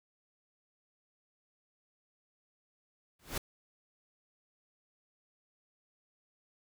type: noise with exponential growth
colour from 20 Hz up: pink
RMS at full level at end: -31 dBFS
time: 3.19-3.38 s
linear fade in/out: 5 ms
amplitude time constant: 40 ms
effects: none